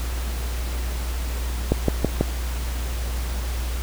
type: click train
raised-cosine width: 2 ms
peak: -4 dBFS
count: 4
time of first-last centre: 1.72-2.21 s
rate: 6.12 Hz
effects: added 60 Hz sine -24 dBFS peak until 3.82 s + pink hiss -35 dBFS RMS until 3.82 s